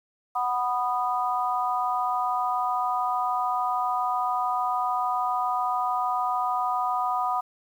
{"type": "harmonic tone", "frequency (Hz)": 246.9, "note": "B3", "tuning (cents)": 0, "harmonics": [3, 4, 5], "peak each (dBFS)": [-27, -28, -28], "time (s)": [0.35, 7.41], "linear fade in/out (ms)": 10, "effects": ["9-bit"]}